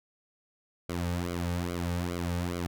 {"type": "tone with flanger", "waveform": "sawtooth", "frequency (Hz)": 87.31, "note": "F2", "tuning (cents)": 0, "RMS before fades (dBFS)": -32, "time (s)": [0.89, 2.67], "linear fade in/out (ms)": 5, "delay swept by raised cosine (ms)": [1.1, 3], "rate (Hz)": 2.4, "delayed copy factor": -1, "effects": []}